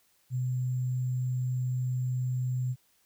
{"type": "tone with sample-and-hold", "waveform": "sine", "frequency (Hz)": 126.9, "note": "B2", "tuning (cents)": 47, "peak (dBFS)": -27, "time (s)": [0.3, 2.76], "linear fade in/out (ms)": 50, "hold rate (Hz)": 7350, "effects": ["white hiss -68 dBFS RMS until 3.05 s"]}